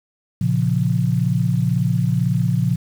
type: chord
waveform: sine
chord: Bb minor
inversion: none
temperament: equal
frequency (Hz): 116.54 / 138.59 / 174.61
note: Bb2 / Db3 / F3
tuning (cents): 0 / 0 / 0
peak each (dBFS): -20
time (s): 0.41-2.76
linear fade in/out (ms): 5
effects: 7-bit